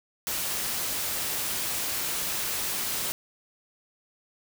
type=noise; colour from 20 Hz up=white; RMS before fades=-30 dBFS; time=0.27-3.12 s; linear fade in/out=0 ms; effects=none